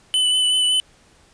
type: tone with vibrato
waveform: square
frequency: 3000 Hz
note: F#7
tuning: 23 cents sharp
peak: -16 dBFS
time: 0.14-0.8 s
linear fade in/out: 0 ms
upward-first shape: sine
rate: 5.3 Hz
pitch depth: 17 cents each way
effects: pink hiss -54 dBFS RMS until 1.33 s + resampled to 22050 Hz